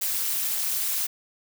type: noise with amplitude modulation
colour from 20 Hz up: blue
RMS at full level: -23 dBFS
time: 0.01-1.07 s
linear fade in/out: 10 ms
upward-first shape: sine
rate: 214 Hz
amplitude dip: 85%
effects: none